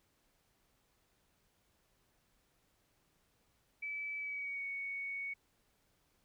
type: tone with pitch glide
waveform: sine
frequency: 2303 to 2226 Hz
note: D7 to C#7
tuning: -34 to +7 cents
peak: -38 dBFS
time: 3.82-5.34 s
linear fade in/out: 10 ms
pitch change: -59 cents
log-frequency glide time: 4.17-4.66 s
effects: pink hiss -75 dBFS RMS until 6.24 s